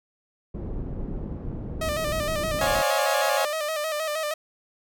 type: low-pass noise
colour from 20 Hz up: pink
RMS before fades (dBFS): -32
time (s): 0.54-2.82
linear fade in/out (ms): 10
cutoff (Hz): 350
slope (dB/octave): 12
type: tone with vibrato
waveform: sawtooth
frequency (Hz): 616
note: D#5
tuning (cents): -17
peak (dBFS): -22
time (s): 1.81-4.34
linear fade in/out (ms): 5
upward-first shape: square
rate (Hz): 6.4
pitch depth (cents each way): 57
type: chord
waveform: 30% pulse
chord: Db major seventh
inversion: third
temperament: equal with one note detuned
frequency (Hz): 523.3 / 554.4 / 705.8 / 830.6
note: C5 / Db5 / F5 / Ab5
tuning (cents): 0 / 0 / +18 / 0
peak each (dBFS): -29 / -24 / -27 / -24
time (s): 2.61-3.45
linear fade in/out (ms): 2
effects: none